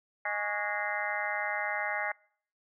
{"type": "harmonic tone with a mistuned harmonic", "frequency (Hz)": 207, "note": "G#3", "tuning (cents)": -5, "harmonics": [3, 4, 5, 6, 7, 8, 9, 10], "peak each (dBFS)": [-39, -36, -42, -46, -39, -39, -37, -36], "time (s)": [0.25, 2.12], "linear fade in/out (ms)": 5, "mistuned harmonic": 5, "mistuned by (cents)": 130, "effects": ["noise-tail reverb RT60 0.6 s tail -26 dB re dry"]}